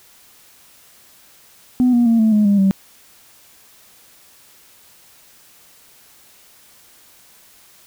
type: tone with pitch steps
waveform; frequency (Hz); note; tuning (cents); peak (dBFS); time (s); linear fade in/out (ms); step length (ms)
sine; 250 / 239.5 / 229.5 / 219.9 / 210.7 / 201.9 / 193.45; B3 / A#3 / A#3 / A3 / G#3 / G#3 / G3; +21 / +47 / -27 / -1 / +25 / -49 / -23; -9; 1.8-2.71; 0; 130
effects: tanh soft clip ceiling -8 dBFS + white hiss -49 dBFS RMS until 7.86 s